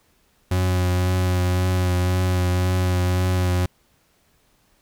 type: tone with vibrato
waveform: 40% pulse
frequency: 91 Hz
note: F#2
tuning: 28 cents flat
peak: -17 dBFS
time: 0.51-3.66 s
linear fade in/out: 5 ms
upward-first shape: triangle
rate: 1.9 Hz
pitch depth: 24 cents each way
effects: pink hiss -62 dBFS RMS until 4.81 s